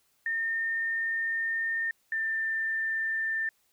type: tone pair in turn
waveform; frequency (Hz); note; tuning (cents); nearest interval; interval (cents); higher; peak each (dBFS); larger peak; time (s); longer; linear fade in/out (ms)
sine; 1819 / 1788.8; A#6 / A6; -43 / +28; unison; 29; first; -27; neither; 0.26-1.91 / 2.12-3.49; first; 2
effects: white hiss -70 dBFS RMS until 3.72 s